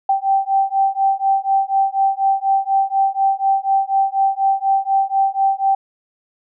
sine beating tone pair, 778 / 782.1 Hz, G5 / G5, -13 / -4 cents, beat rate 4.1 Hz, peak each -17 dBFS, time 0.09-5.75 s, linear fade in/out 5 ms, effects none

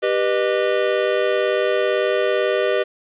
square chord, G augmented, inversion none, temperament just, 392 / 490 / 612.5 Hz, G4 / B4 / D#5, 0 / -14 / -27 cents, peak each -22 dBFS, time 0.02-2.84 s, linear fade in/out 20 ms, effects resampled to 8000 Hz + 8-bit

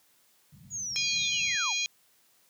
white low-pass noise, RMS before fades -50 dBFS, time 0.52-1.56 s, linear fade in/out 10 ms, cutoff 200 Hz, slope 48 dB/octave
sine linear sweep, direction down, 6870 to 684 Hz, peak -32 dBFS, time 0.7-1.74 s, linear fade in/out 50 ms
harmonic tone, 816 Hz, G#5, 31 cents flat, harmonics 3 / 4 / 5 / 6 / 7 / 8, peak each -31 / -34 / -34 / -43 / -41 / -34 dBFS, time 0.96-1.86 s, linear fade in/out 0 ms
effects white hiss -65 dBFS RMS until 2.49 s + high-pass 100 Hz 12 dB/octave

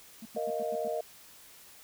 triangle tone bursts, 222.8 Hz, A3, 22 cents sharp, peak -39 dBFS, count 6, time 0.22-0.88 s, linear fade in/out 5 ms, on 35 ms, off 90 ms
sine chord, Bb suspended fourth, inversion none, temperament equal, 466.2 / 622.3 / 698.5 Hz, Bb4 / Eb5 / F5, 0 / 0 / 0 cents, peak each -35 / -33 / -37 dBFS, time 0.36-1.01 s, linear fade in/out 5 ms
effects white hiss -54 dBFS RMS until 1.83 s

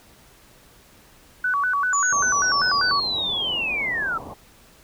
sine tone with vibrato, 1300 Hz, E6, 24 cents flat, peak -19 dBFS, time 1.44-3 s, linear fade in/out 5 ms, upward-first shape square, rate 5.1 Hz, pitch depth 240 cents each way
sine linear sweep, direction down, 7010 to 1286 Hz, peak -22 dBFS, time 1.93-4.18 s, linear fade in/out 5 ms
white low-pass noise, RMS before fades -37 dBFS, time 2.12-4.34 s, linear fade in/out 5 ms, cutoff 1100 Hz, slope 96 dB/octave
effects pink hiss -52 dBFS RMS until 4.83 s

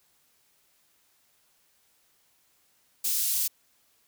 white high-pass noise, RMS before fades -27 dBFS, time 3.04-3.48 s, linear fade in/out 10 ms, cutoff 5000 Hz, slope 12 dB/octave, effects white hiss -67 dBFS RMS until 4.07 s

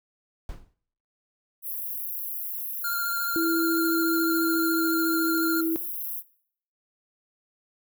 brown noise with exponential decay, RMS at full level -31 dBFS, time 0.49-0.74 s, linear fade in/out 1 ms, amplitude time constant 53 ms
white high-pass noise, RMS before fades -33 dBFS, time 1.62-6.23 s, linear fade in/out 50 ms, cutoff 11000 Hz, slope 96 dB/octave
square tone with vibrato, 1399 Hz, F6, 3 cents sharp, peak -28 dBFS, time 2.84-5.61 s, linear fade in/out 5 ms, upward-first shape sine, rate 14 Hz, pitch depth 23 cents each way
sine tone with pitch glide, 329.6 to 326.4 Hz, E4 to E4, 0 to -17 cents, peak -23 dBFS, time 3.36-5.76 s, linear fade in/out 0 ms, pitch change -17 cents, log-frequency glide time 3.78-5.12 s
effects noise-tail reverb RT60 0.6 s tail -20 dB re dry

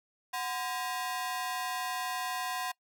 sawtooth ring-modulated tone, 880 Hz, A5, in tune, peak -26 dBFS, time 0.33-2.72 s, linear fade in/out 10 ms, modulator 144 Hz, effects noise-tail reverb RT60 0.1 s tail -23 dB re dry

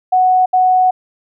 sine tone bursts at uneven times, 740 Hz, F#5, in tune, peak -8 dBFS, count 2, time 0.12-0.46 / 0.53-0.91 s, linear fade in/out 10 ms, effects none

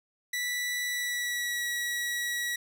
sawtooth tone with pitch glide, 1964 to 1925.8 Hz, B6 to B6, -10 to -44 cents, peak -26 dBFS, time 0.33-2.56 s, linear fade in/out 5 ms, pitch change -34 cents, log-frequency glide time 0.86-1.64 s, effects none

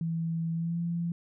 sine tone with pitch glide, 164.81 to 170.23 Hz, E3 to F3, 0 to -44 cents, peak -28 dBFS, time 0.01-1.12 s, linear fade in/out 2 ms, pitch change +56 cents, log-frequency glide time 0.54-0.79 s, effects none

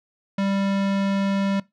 square tone, 196.7 Hz, G3, 6 cents sharp, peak -21 dBFS, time 0.38-1.6 s, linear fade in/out 5 ms, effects noise-tail reverb RT60 0.2 s tail -21 dB re dry + low-pass 4000 Hz 12 dB/octave

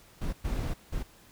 brown noise bursts at uneven times, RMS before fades -31 dBFS, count 3, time 0.21-0.33 / 0.44-0.74 / 0.92-1.03 s, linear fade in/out 10 ms, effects pink hiss -57 dBFS RMS until 1.31 s

